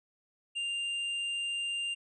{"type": "tone with tanh clipping", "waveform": "triangle", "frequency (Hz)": 2794, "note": "F7", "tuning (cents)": 0, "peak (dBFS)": -33, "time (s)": [0.55, 1.95], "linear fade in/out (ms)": 20, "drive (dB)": 11, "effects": ["resampled to 22050 Hz"]}